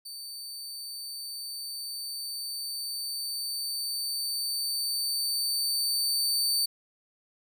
sawtooth tone with level ramp, 4569 Hz, D8, 48 cents flat, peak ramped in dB -36 to -21 dBFS, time 0.05-6.66 s, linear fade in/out 10 ms, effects none

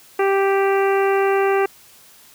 harmonic tone, 392 Hz, G4, in tune, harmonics 1 / 2 / 3 / 4 / 5 / 6 / 7, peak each -16 / -22 / -26 / -28 / -30 / -32 / -33 dBFS, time 0.19-1.66 s, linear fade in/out 5 ms, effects white hiss -48 dBFS RMS until 2.34 s

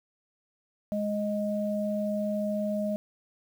sine tone pair together, 208.4 / 622.3 Hz, G#3 / D#5, +6 / 0 cents, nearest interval octave + perfect fifth, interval 1894 cents, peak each -29 / -30 dBFS, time 0.92-2.96 s, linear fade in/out 0 ms, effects 9-bit

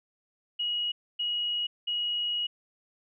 sine tone bursts at uneven times, 2900 Hz, F#7, 35 cents flat, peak -27 dBFS, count 3, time 0.59-0.92 / 1.19-1.67 / 1.87-2.47 s, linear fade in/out 10 ms, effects none

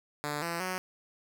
5% pulse tone with pitch steps, 147.5 / 169.4 / 184.9 Hz, D3 / E3 / F#3, +8 / +48 / -1 cents, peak -21 dBFS, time 0.24-0.78 s, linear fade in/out 0 ms, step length 180 ms, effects none

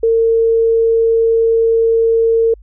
sine tone, 454.9 Hz, A#4, 42 cents flat, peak -9 dBFS, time 0.03-2.54 s, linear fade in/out 5 ms, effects added 50 Hz sine -37 dBFS peak until 2.62 s

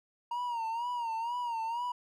triangle tone with vibrato, 937 Hz, A#5, 9 cents sharp, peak -30 dBFS, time 0.31-1.92 s, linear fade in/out 5 ms, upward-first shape sine, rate 2.1 Hz, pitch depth 83 cents each way, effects none

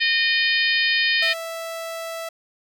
harmonic tone, 613 Hz, D#5, 26 cents flat, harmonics 3 / 4 / 5 / 6 / 7 / 8, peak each -21 / -23 / -25 / -27 / -28 / -29 dBFS, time 0-1.34 s, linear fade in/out 20 ms
sawtooth tone, 659.3 Hz, E5, in tune, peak -25 dBFS, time 1.22-2.29 s, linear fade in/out 5 ms
effects none

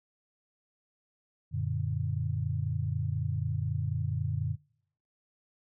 sine chord, Gb augmented, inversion none, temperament equal, 92.5 / 116.54 / 146.83 Hz, Gb2 / Bb2 / D3, 0 / 0 / 0 cents, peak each -33 dBFS, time 1.51-4.57 s, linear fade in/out 50 ms, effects noise-tail reverb RT60 0.7 s tail -26 dB re dry

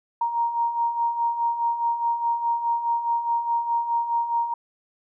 sine beating tone pair, 932.3 / 937.1 Hz, A#5 / A#5, 0 / +9 cents, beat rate 4.8 Hz, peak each -29 / -22 dBFS, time 0.21-4.54 s, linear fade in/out 5 ms, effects none

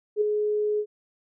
sine tone with ADSR envelope, 420.8 Hz, G#4, 23 cents sharp, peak -17 dBFS, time 0.16-0.86 s, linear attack 52 ms, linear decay 9 ms, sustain -5 dB, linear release 67 ms, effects none

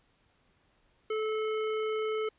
square tone, 434.3 Hz, A4, 23 cents flat, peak -30 dBFS, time 1.1-2.29 s, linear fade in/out 5 ms, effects pink hiss -69 dBFS RMS until 2.38 s + resampled to 8000 Hz

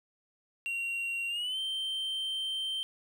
triangle tone with pitch glide, 2752 to 3125 Hz, F7 to G7, -26 to -6 cents, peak -30 dBFS, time 0.66-2.83 s, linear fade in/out 0 ms, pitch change +220 cents, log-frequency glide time 1.28-1.59 s, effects none

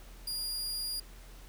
sawtooth tone, 4836 Hz, D8, 50 cents sharp, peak -31 dBFS, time 0.27-1 s, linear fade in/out 5 ms, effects added 42 Hz sine -48 dBFS peak until 1.48 s + pink hiss -56 dBFS RMS until 1.48 s

